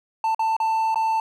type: tone with dropouts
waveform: triangle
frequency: 889 Hz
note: A5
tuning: 18 cents sharp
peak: -17 dBFS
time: 0.24-1.2 s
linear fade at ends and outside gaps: 2 ms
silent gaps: 0.347-0.393 / 0.566-0.601 / 0.945-0.957 s
effects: none